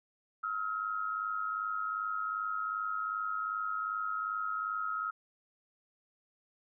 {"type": "tone pair together", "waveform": "sine", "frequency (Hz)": [1285, 1387.6], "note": ["E6", "F6"], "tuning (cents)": [-45, -12], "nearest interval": "minor second", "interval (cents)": 133, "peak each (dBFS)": [-34, -37], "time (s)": [0.43, 5.11], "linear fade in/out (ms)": 10, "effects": []}